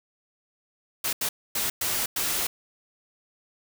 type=noise bursts at uneven times; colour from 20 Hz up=white; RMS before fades=-27 dBFS; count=5; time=1.04-1.13 / 1.21-1.29 / 1.55-1.7 / 1.81-2.06 / 2.16-2.47 s; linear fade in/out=5 ms; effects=none